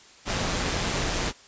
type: noise with amplitude modulation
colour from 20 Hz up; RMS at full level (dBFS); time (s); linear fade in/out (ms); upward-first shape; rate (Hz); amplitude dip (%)
pink; -25; 0.25-1.33; 50; sine; 183; 40
effects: white hiss -51 dBFS RMS until 1.47 s + resampled to 16000 Hz